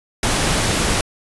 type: noise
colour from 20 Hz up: pink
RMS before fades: -18 dBFS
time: 0.23-1.01 s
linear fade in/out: 2 ms
effects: resampled to 24000 Hz